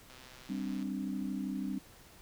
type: click train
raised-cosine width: 0.2 ms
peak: -36 dBFS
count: 94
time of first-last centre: 0.1-0.827 s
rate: 128 Hz
type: chord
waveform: sine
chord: G suspended fourth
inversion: none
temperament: just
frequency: 196 / 261.3 / 294 Hz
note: G3 / C4 / D4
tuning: 0 / -2 / +2 cents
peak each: -37 / -38 / -40 dBFS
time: 0.49-1.79 s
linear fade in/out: 10 ms
effects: pink hiss -57 dBFS RMS until 2.21 s